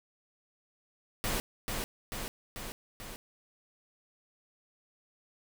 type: noise with echo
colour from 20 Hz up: pink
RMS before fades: -32 dBFS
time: 1.24-1.4 s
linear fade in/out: 0 ms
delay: 440 ms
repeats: 4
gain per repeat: -3 dB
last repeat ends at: 3.16 s
effects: none